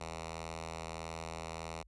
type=tone with notch filter; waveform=5% pulse; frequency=81.6 Hz; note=E2; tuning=17 cents flat; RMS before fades=-43 dBFS; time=0-1.83 s; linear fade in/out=10 ms; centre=290 Hz; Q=0.99; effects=added 50 Hz sine -59 dBFS peak until 1.87 s + resampled to 22050 Hz